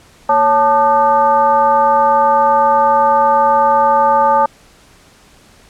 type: tone with frequency modulation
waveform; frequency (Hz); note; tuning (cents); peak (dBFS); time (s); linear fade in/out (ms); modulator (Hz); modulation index
sine; 880; A5; 0; -8; 0.29-4.46; 5; 324; 0.94
effects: pink hiss -46 dBFS RMS until 5.69 s + low-pass 10000 Hz 12 dB/octave